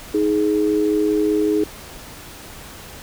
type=tone pair together; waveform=sine; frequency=313.9 / 419 Hz; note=D#4 / G#4; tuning=+15 / +15 cents; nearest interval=perfect fourth; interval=500 cents; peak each=-18 dBFS; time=0.14-1.64 s; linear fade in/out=5 ms; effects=pink hiss -38 dBFS RMS until 3.02 s